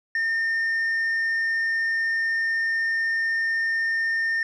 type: tone with tanh clipping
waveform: triangle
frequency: 1816 Hz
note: A#6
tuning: 46 cents flat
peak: -22 dBFS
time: 0.15-4.43 s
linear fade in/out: 2 ms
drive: 7 dB
effects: none